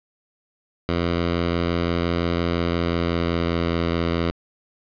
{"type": "tone with pitch glide", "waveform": "10% pulse", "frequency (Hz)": [85.8, 84.52], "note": ["F2", "E2"], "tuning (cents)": [-30, 44], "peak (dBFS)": -12, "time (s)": [0.89, 4.31], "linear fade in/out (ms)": 0, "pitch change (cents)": -26, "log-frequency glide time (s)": [2.5, 3.82], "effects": ["resampled to 11025 Hz", "8-bit"]}